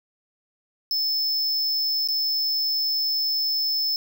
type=tone with dropouts; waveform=square; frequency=5250 Hz; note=E8; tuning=8 cents flat; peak=-22 dBFS; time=0.91-3.96 s; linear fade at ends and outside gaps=1 ms; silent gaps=2.075-2.086 s; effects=none